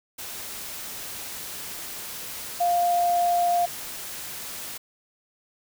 sine tone in noise, 700 Hz, F5, 4 cents sharp, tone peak -19 dBFS, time 2.6-3.66 s, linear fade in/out 10 ms, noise white, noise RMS -36 dBFS, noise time 0.18-4.78 s, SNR +14 dB, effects none

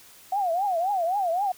sine tone with vibrato, 736 Hz, F#5, 9 cents flat, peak -22 dBFS, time 0.32-1.52 s, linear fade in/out 5 ms, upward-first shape triangle, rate 3.8 Hz, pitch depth 230 cents each way, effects white hiss -51 dBFS RMS until 1.57 s

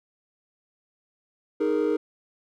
triangle chord, D# suspended fourth, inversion none, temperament equal, 311.1 / 415.3 / 466.2 Hz, D#4 / G#4 / A#4, 0 / 0 / 0 cents, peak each -23 dBFS, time 1.6-1.97 s, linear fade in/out 10 ms, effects tanh soft clip ceiling -14 dBFS

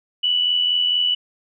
sine tone with amplitude modulation, 2960 Hz, F#7, in tune, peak -14 dBFS, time 0.23-1.15 s, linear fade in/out 10 ms, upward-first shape sine, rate 84.4 Hz, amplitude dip 45%, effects none

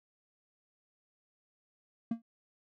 triangle tone with exponential decay, 229.7 Hz, A#3, 25 cents flat, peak -24 dBFS, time 2.11-2.22 s, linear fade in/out 5 ms, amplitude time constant 22 ms, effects none

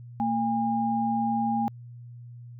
sine tone pair together, 227.8 / 811.8 Hz, A#3 / G#5, -40 / -40 cents, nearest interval octave + minor seventh, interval 2200 cents, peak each -26 dBFS, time 0.2-1.68 s, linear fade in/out 0 ms, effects added 120 Hz sine -41 dBFS peak until 2.59 s

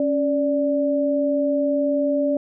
sine tone pair together, 277.2 / 584.3 Hz, C#4 / D5, 0 / -9 cents, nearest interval octave + minor second, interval 1291 cents, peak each -21 / -20 dBFS, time 0-2.37 s, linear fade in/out 2 ms, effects none

